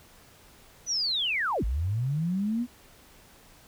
sine linear two-way sweep, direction down then up, 6070 to 49 to 249.3 Hz, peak -25 dBFS, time 0.86-2.67 s, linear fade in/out 50 ms, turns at 1.64 s, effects pink hiss -55 dBFS RMS until 3.67 s

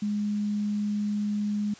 sine tone, 207.7 Hz, G#3, in tune, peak -25 dBFS, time 0.02-1.74 s, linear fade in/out 5 ms, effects white hiss -50 dBFS RMS until 1.79 s + resampled to 16000 Hz

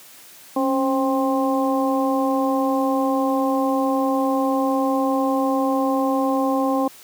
harmonic tone with a mistuned harmonic, 264.2 Hz, C4, 17 cents sharp, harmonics 1 / 2 / 3 / 4, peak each -20 / -23 / -25 / -26 dBFS, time 0.56-6.88 s, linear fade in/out 5 ms, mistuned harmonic 1, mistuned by +57 cents, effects white hiss -45 dBFS RMS until 7.03 s + high-pass 150 Hz 12 dB/octave

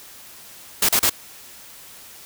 white noise bursts, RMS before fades -17 dBFS, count 3, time 0.82-1.097 s, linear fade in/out 5 ms, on 69 ms, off 35 ms, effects white hiss -43 dBFS RMS until 2.25 s

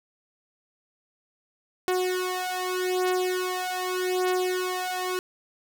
sawtooth beating tone pair, 366.2 / 367.03 Hz, F#4 / F#4, -18 / -14 cents, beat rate 0.83 Hz, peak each -24 dBFS, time 1.88-5.19 s, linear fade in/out 0 ms, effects none

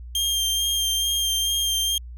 sawtooth tone with vibrato, 3192 Hz, G7, 31 cents sharp, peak -18 dBFS, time 0.15-1.98 s, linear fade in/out 2 ms, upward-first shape sine, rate 2.3 Hz, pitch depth 16 cents each way, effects added 60 Hz sine -35 dBFS peak until 2.17 s

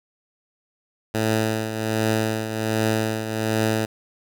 10% pulse tone with tremolo, 110 Hz, A2, in tune, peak -10 dBFS, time 1.14-3.86 s, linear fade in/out 10 ms, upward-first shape triangle, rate 1.3 Hz, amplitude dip 65%, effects none

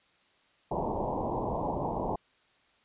white low-pass noise, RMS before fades -32 dBFS, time 0.71-2.16 s, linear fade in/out 5 ms, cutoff 1000 Hz, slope 96 dB/octave, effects white hiss -66 dBFS RMS until 2.84 s + resampled to 8000 Hz

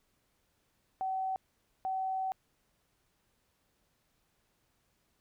sine tone bursts at uneven times, 760 Hz, F#5, 46 cents sharp, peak -31 dBFS, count 2, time 1.01-1.36 / 1.85-2.32 s, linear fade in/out 0 ms, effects pink hiss -75 dBFS RMS until 5.2 s

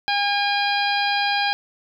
harmonic tone, 811 Hz, G#5, 41 cents flat, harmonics 1 / 2 / 3 / 4 / 5 / 6, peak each -22 / -25 / -27 / -28 / -29 / -30 dBFS, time 0.08-1.53 s, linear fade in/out 0 ms, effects 9-bit

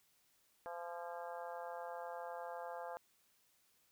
harmonic tone with a mistuned harmonic, 171.9 Hz, F3, 27 cents flat, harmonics 3 / 4 / 5 / 6 / 7 / 8 / 9, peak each -48 / -48 / -49 / -55 / -56 / -59 / -57 dBFS, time 0.66-2.97 s, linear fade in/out 0 ms, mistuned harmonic 9, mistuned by +69 cents, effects white hiss -74 dBFS RMS until 3.91 s

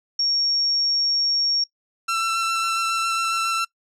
sine tone, 5550 Hz, F8, 12 cents flat, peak -18 dBFS, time 0.19-1.64 s, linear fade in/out 5 ms
sawtooth tone with vibrato, 1342 Hz, E6, 31 cents sharp, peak -17 dBFS, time 2.08-3.65 s, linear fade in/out 10 ms, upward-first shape sine, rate 7.3 Hz, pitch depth 11 cents each way
effects noise-tail reverb RT60 0.1 s tail -22 dB re dry + low-pass 9000 Hz 12 dB/octave

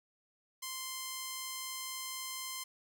5% pulse tone, 1044 Hz, C6, 4 cents flat, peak -27 dBFS, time 0.62-2.64 s, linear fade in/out 10 ms, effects none

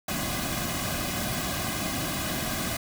pink noise with comb filter, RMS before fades -30 dBFS, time 0.08-2.77 s, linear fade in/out 5 ms, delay 2.2 ms, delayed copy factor -0.75, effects none

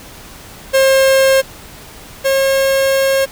45% pulse tone pair in turn, 535 / 540.6 Hz, C5 / C#5, +38 / -44 cents, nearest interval unison, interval 18 cents, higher second, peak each -8 / -11 dBFS, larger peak first, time 0.73-1.42 / 2.24-3.26 s, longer second, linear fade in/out 20 ms, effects pink hiss -36 dBFS RMS until 3.31 s

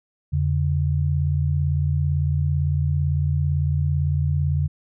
sine tone pair together, 85 / 142.86 Hz, F2 / D3, -46 / -47 cents, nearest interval major sixth, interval 899 cents, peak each -21 dBFS, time 0.32-4.68 s, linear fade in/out 20 ms, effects none

